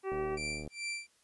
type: harmonic tone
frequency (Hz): 384.4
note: G4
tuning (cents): -34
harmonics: 1 / 2 / 3 / 4 / 5 / 6 / 7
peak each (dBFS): -33 / -42 / -43 / -53 / -49 / -54 / -53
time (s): 0.03-0.39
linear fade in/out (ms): 50
type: click train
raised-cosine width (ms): 2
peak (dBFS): -30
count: 43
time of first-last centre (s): 0.12-0.676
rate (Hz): 75.5
type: tone with tremolo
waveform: sawtooth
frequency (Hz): 2349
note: D7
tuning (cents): 0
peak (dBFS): -31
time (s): 0.37-1.07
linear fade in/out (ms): 5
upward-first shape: sine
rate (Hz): 2.4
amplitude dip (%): 100
effects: white hiss -69 dBFS RMS until 1.23 s + resampled to 24000 Hz